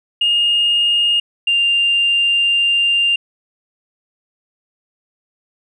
sine tone pair in turn, 2841 / 2794 Hz, F7 / F7, +29 / 0 cents, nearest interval unison, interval 29 cents, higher first, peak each -11 dBFS, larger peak neither, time 0.21-1.2 / 1.47-3.16 s, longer second, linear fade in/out 5 ms, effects tanh soft clip ceiling -7 dBFS

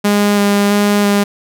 sawtooth tone with vibrato, 203.9 Hz, G#3, 32 cents flat, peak -6 dBFS, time 0.04-1.24 s, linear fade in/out 10 ms, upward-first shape square, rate 1.5 Hz, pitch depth 10 cents each way, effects none

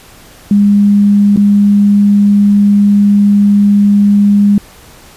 sine tone with dropouts, 203.5 Hz, G#3, 35 cents flat, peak -4 dBFS, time 0.51-4.58 s, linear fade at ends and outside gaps 2 ms, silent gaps 1.362-1.373 s, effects pink hiss -38 dBFS RMS until 5.16 s + resampled to 32000 Hz

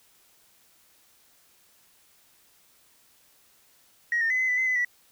sine tone with pitch steps, 1890 / 1822 / 2021 / 2039 / 1992 / 2051 / 2012 / 1951 Hz, A#6 / A#6 / B6 / C7 / B6 / C7 / B6 / B6, +23 / -40 / +39 / -45 / +14 / -35 / +32 / -22 cents, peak -21 dBFS, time 4.12-4.848 s, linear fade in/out 2 ms, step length 91 ms, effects tanh soft clip ceiling -18 dBFS + white hiss -61 dBFS RMS until 5.11 s

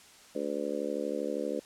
harmonic tone, 72.6 Hz, D2, 19 cents flat, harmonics 3 / 4 / 5 / 6 / 7 / 8, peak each -40 / -37 / -39 / -38 / -35 / -40 dBFS, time 0.35-1.6 s, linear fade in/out 5 ms, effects white hiss -55 dBFS RMS until 1.65 s + low-pass 9000 Hz 12 dB/octave

